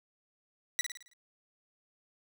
15% pulse tone with echo, 1957 Hz, B6, 16 cents flat, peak -21 dBFS, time 0.79-0.81 s, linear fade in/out 0 ms, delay 54 ms, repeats 6, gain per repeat -6 dB, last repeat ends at 1.134 s, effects none

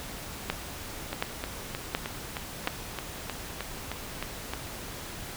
two click trains, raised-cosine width 0.3 ms, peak -16 / -10 dBFS, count 12 / 4, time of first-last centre 1.13-4.536 / 0.5-2.674 s, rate 3.23 / 1.38 Hz, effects pink hiss -40 dBFS RMS until 5.36 s

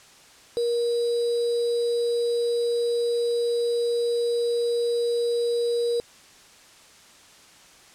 sine tone with sample-and-hold, 473.4 Hz, A#4, 27 cents sharp, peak -21 dBFS, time 0.57-6 s, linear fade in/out 0 ms, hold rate 4410 Hz, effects white hiss -51 dBFS RMS until 7.94 s + low-pass 8000 Hz 12 dB/octave

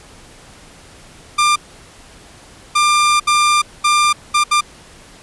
sawtooth tone bursts at uneven times, 1194 Hz, D6, 28 cents sharp, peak -7 dBFS, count 6, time 1.38-1.56 / 2.75-3.2 / 3.27-3.62 / 3.84-4.13 / 4.34-4.44 / 4.51-4.61 s, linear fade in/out 10 ms, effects pink hiss -42 dBFS RMS until 5.22 s + resampled to 24000 Hz

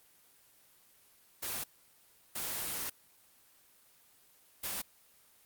white noise bursts at uneven times, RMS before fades -37 dBFS, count 3, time 1.42-1.64 / 2.35-2.9 / 4.63-4.82 s, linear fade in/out 10 ms, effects white hiss -64 dBFS RMS until 5.45 s + Opus 24 kbps

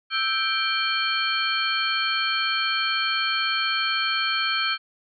sine tone cluster, 1318 / 1571 / 2353 / 3134 / 4334 Hz, E6 / G6 / D7 / G7 / C#8, -1 / +3 / +3 / -1 / -40 cents, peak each -28 dBFS, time 0.1-4.78 s, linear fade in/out 50 ms, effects none

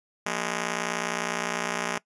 5% pulse ring-modulated tone, 207.7 Hz, G#3, in tune, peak -13 dBFS, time 0.26-1.98 s, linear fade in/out 5 ms, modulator 29.9 Hz, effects noise-tail reverb RT60 0.1 s tail -21 dB re dry + resampled to 22050 Hz

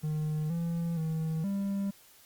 triangle tone with pitch steps, 153.5 / 168.4 / 159.6 / 198.1 Hz, D#3 / E3 / D#3 / G3, -23 / +37 / +44 / +18 cents, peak -27 dBFS, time 0.03-1.91 s, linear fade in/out 10 ms, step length 470 ms, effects white hiss -58 dBFS RMS until 2.25 s + Opus 48 kbps

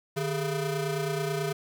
30% pulse ring-modulated tone, 277.2 Hz, C#4, in tune, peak -22 dBFS, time 0.16-1.53 s, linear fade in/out 10 ms, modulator 124 Hz, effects none

